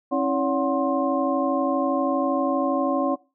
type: tone cluster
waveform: sine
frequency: 271.5 / 324 / 568 / 734 / 1058 Hz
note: C#4 / E4 / C#5 / F#5 / C6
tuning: -36 / -30 / +42 / -14 / +19 cents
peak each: -24 / -29 / -25 / -28 / -28 dBFS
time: 0.11-3.16 s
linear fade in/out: 20 ms
effects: noise-tail reverb RT60 0.3 s tail -22 dB re dry